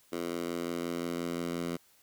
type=tone with high-pass filter sweep; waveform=10% pulse; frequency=85.7 Hz; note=F2; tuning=32 cents flat; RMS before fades=-35 dBFS; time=0.12-1.77 s; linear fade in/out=10 ms; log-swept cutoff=310 to 200 Hz; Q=1.6; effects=white hiss -64 dBFS RMS until 2.02 s